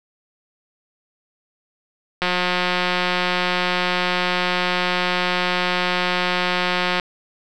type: click train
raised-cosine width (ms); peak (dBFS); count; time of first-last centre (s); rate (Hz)
0.3; -4; 861; 2.22-6.998; 180
effects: none